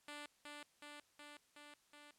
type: tone with echo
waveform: 5% pulse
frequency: 293.7 Hz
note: D4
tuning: in tune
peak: -37 dBFS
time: 0.08-0.26 s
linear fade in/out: 2 ms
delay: 370 ms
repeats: 5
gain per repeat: -2 dB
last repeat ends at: 2.11 s
effects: white hiss -74 dBFS RMS until 2.18 s + low-pass 10000 Hz 12 dB/octave